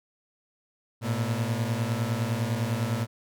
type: beating tone pair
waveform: 30% pulse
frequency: 110 / 119.9 Hz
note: A2 / A#2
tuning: 0 / +49 cents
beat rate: 9.9 Hz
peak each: -26 dBFS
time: 1.01-3.07 s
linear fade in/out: 50 ms
effects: none

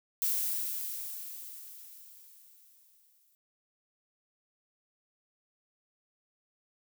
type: noise with exponential decay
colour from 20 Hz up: violet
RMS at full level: -29 dBFS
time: 0.22-3.35 s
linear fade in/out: 0 ms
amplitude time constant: 680 ms
effects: none

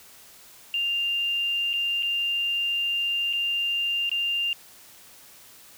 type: tone with dropouts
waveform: sine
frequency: 2794 Hz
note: F7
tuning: in tune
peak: -23 dBFS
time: 0.74-4.53 s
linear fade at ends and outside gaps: 1 ms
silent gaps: 1.732-1.737 / 2.025-2.03 / 3.329-3.334 / 4.094-4.115 s
effects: white hiss -50 dBFS RMS until 5.77 s

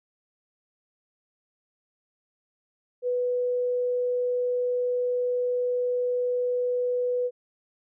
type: tone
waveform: sine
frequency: 493.9 Hz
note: B4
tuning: in tune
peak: -23 dBFS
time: 3.02-7.31 s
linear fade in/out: 50 ms
effects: none

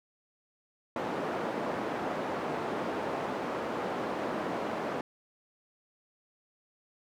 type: band-pass noise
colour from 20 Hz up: white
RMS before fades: -34 dBFS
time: 0.96-5.01 s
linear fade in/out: 2 ms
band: 210 to 780 Hz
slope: 12 dB/octave
effects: none

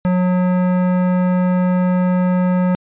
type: tone with hard clipping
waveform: sine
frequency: 181.6 Hz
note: F#3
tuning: 32 cents flat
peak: -15 dBFS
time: 0.05-2.75 s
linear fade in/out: 0 ms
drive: 15 dB
effects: resampled to 8000 Hz

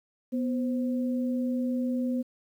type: tone pair together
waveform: sine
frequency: 247 / 523.3 Hz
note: B3 / C5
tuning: 0 / 0 cents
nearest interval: octave + minor second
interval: 1300 cents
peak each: -26 / -36 dBFS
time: 0.32-2.23 s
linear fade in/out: 20 ms
effects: 10-bit

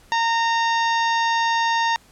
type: harmonic tone with a mistuned harmonic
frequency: 920 Hz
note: A#5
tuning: 23 cents flat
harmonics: 1 / 2 / 3 / 4 / 5 / 6 / 7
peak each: -19 / -24 / -32 / -30 / -36 / -35 / -38 dBFS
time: 0.12-1.96 s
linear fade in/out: 0 ms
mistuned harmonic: 5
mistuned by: +36 cents
effects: pink hiss -53 dBFS RMS until 2.11 s + low-pass 12000 Hz 12 dB/octave

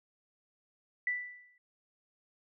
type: tone with exponential decay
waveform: sine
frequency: 1975.5 Hz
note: B6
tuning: in tune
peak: -27 dBFS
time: 1.07-1.58 s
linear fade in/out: 2 ms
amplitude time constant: 110 ms
effects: none

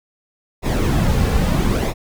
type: noise with flanger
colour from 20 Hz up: brown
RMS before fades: -17 dBFS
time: 0.62-1.94 s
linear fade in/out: 50 ms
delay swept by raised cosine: 0.65 to 3.25 ms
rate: 0.76 Hz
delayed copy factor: -0.55
effects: none

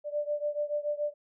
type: beating tone pair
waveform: sine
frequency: 588 / 595 Hz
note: D5 / D5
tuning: +2 / +22 cents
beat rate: 7 Hz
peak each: -31 / -33 dBFS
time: 0.04-1.14 s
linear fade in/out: 50 ms
effects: none

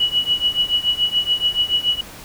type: tone with tremolo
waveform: sine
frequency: 2933 Hz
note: F#7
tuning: 16 cents flat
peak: -12 dBFS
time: 0-2.01 s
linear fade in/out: 5 ms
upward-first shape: triangle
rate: 7 Hz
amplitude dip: 95%
effects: pink hiss -38 dBFS RMS until 2.24 s

